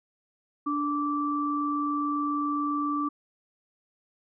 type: tone pair together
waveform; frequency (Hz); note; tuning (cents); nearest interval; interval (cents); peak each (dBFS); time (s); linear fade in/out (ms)
sine; 292.7 / 1165.4; D4 / D6; -6 / -14; 2 octaves; 2392; -28; 0.66-3.09; 10
effects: none